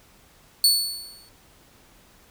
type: tone with exponential decay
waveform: sawtooth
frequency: 4441 Hz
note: C#8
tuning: 2 cents sharp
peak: -10 dBFS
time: 0.64-1.29 s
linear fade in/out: 2 ms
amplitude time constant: 140 ms
effects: pink hiss -55 dBFS RMS until 2.3 s